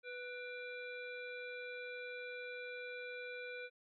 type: harmonic tone with a mistuned harmonic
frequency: 493.9 Hz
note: B4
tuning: in tune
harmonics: 1 / 3 / 5 / 7 / 8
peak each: -47 / -49 / -49 / -63 / -59 dBFS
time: 0.03-3.7 s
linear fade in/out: 50 ms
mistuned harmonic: 5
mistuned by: -69 cents
effects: none